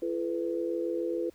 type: tone cluster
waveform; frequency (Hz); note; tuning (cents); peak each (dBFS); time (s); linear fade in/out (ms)
sine; 339.5 / 431.6 / 498.7; F4 / A4 / B4; -49 / -33 / +17; -31 / -36 / -33; 0.02-1.3; 5
effects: pink hiss -63 dBFS RMS until 1.34 s